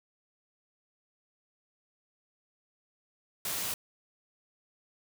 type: noise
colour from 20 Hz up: white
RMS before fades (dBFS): -34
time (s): 3.45-3.74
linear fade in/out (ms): 2
effects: none